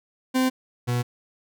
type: tone pair in turn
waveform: 40% pulse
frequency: 258.3 / 121.9 Hz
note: C4 / B2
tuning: -22 / -22 cents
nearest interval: octave + minor second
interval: 1300 cents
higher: first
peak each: -18 / -21 dBFS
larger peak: first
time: 0.34-0.5 / 0.87-1.03 s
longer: neither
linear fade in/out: 20 ms
effects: none